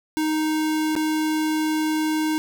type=tone with dropouts; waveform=square; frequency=311.1 Hz; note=D#4; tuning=in tune; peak=-21 dBFS; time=0.17-2.38 s; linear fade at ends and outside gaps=0 ms; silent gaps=0.953-0.963 s; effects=none